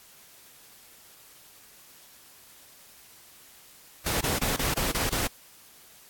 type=noise bursts; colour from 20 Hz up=pink; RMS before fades=-27 dBFS; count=7; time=4.06-5.272 s; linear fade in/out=5 ms; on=150 ms; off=27 ms; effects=white hiss -53 dBFS RMS until 6.09 s + AAC 64 kbps